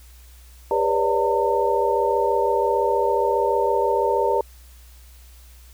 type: tone cluster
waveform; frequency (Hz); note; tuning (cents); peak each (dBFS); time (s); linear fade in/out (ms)
sine; 401.7 / 487.5 / 554 / 589 / 907; G4 / B4 / C#5 / D5 / A#5; +42 / -23 / -1 / +5 / -48; -23 / -23 / -28 / -26 / -22; 0.71-4.41; 2
effects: added 61 Hz sine -44 dBFS peak until 5.73 s + white hiss -53 dBFS RMS until 5.73 s